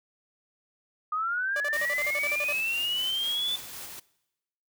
sine linear sweep, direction up, 1218 to 3520 Hz, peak -26 dBFS, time 1.12-3.56 s, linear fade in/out 5 ms
sawtooth tone bursts, 587.3 Hz, D5, in tune, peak -28 dBFS, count 12, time 1.56-2.526 s, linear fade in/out 2 ms, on 42 ms, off 42 ms
white noise with tremolo, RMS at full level -40 dBFS, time 1.73-4 s, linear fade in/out 10 ms, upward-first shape square, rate 4 Hz, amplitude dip 25%
effects noise-tail reverb RT60 0.9 s tail -21 dB re dry

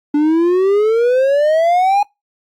triangle exponential sweep, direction up, 289.8 to 830 Hz, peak -8 dBFS, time 0.14-2.03 s, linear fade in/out 5 ms, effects noise-tail reverb RT60 0.2 s tail -25 dB re dry + AAC 64 kbps

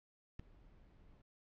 brown noise with ADSR envelope, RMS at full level -39 dBFS, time 0.39-1.22 s, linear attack 5 ms, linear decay 3 ms, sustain -24 dB, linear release 8 ms, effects low-pass 4000 Hz 12 dB/octave

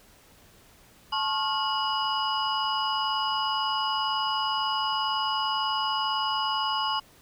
sine tone cluster, 870 / 1088 / 1407 / 2922 / 4971 Hz, A5 / C#6 / F6 / F#7 / D#8, -20 / -33 / +12 / -22 / -2 cents, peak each -30 / -29 / -37 / -30 / -35 dBFS, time 1.12-7 s, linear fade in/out 10 ms, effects pink hiss -56 dBFS RMS until 7.21 s

